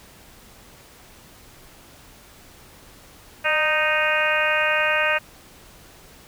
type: harmonic tone with a mistuned harmonic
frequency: 310.2 Hz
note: D#4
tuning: 5 cents flat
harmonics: 2 / 3 / 4 / 5 / 6 / 7 / 8 / 9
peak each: -25 / -30 / -28 / -24 / -26 / -30 / -24 / -29 dBFS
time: 3.44-5.19 s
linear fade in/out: 20 ms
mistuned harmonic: 2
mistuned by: -37 cents
effects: pink hiss -48 dBFS RMS until 6.27 s